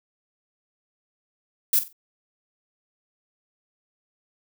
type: noise with echo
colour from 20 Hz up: violet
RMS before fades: -19 dBFS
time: 1.73-1.79 s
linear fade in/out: 2 ms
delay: 46 ms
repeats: 3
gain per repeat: -12 dB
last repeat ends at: 1.928 s
effects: none